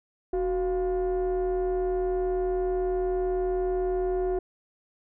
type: tone with frequency modulation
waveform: sine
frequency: 370 Hz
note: F#4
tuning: in tune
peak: -22 dBFS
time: 0.33-4.39 s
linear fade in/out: 5 ms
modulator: 329 Hz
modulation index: 0.61
effects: tanh soft clip ceiling -22 dBFS